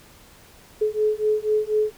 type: beating tone pair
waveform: sine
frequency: 425.5 / 429.6 Hz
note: G#4 / A4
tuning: +42 / -41 cents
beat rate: 4.1 Hz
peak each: -22 dBFS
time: 0.81-1.92 s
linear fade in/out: 10 ms
effects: pink hiss -50 dBFS RMS until 1.97 s